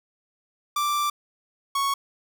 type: tone pair in turn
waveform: 45% pulse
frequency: 1174.7 / 1107.6 Hz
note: D6 / C#6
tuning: 0 / -2 cents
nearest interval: minor second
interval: 102 cents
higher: first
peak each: -22 dBFS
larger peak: neither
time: 0.76-1.1 / 1.75-1.94 s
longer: first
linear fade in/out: 5 ms
effects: none